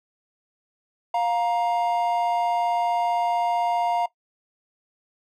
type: tone pair together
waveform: triangle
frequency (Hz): 703.5 / 939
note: F5 / A#5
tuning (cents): +12 / +12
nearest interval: perfect fourth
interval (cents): 500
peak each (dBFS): -21 / -22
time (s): 1.14-4.06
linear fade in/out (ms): 5
effects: noise-tail reverb RT60 0.1 s tail -18 dB re dry